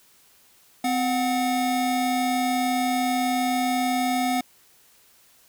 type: tone pair together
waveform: square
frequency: 256.7 / 730.1 Hz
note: C4 / F#5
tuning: -33 / -23 cents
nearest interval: octave + tritone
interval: 1810 cents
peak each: -25 dBFS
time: 0.84-4.41 s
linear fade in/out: 5 ms
effects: white hiss -57 dBFS RMS until 5.48 s